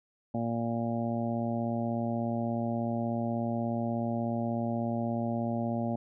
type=harmonic tone; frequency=116.54 Hz; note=A#2; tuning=in tune; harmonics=1 / 2 / 3 / 4 / 5 / 6 / 7; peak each=-35 / -31 / -41 / -47 / -37 / -39 / -42 dBFS; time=0.34-5.96 s; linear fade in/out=5 ms; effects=none